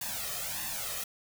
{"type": "noise with flanger", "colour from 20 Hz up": "white", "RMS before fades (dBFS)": -36, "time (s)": [0.01, 1.04], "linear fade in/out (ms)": 5, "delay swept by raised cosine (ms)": [1.1, 1.63], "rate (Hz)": 1.6, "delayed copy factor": 0.85, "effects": []}